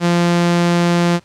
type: tone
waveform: sawtooth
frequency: 172.9 Hz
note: F3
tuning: 17 cents flat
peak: -8 dBFS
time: 0-1.2 s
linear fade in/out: 50 ms
effects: pink hiss -51 dBFS RMS until 1.24 s + low-pass 7000 Hz 12 dB/octave